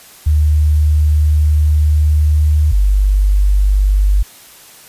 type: tone pair in turn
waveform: sine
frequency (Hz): 75.7 / 49.34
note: D#2 / G1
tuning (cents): -47 / +12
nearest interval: perfect fifth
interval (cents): 741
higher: first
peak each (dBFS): -8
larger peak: neither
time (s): 0.26-2.72 / 2.72-4.23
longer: first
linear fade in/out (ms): 10
effects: white hiss -40 dBFS RMS until 4.88 s + resampled to 32000 Hz